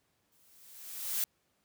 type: noise with exponential growth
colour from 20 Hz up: blue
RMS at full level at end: -30 dBFS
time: 0.32-1.24 s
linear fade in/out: 1 ms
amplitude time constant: 200 ms
effects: pink hiss -75 dBFS RMS until 1.64 s + high-pass 80 Hz 12 dB/octave